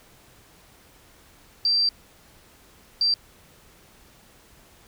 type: tone bursts at uneven times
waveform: sine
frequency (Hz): 4699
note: D8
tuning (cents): 0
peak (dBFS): -18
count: 2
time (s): 1.65-1.89 / 3.01-3.14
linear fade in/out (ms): 2
effects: pink hiss -54 dBFS RMS until 4.87 s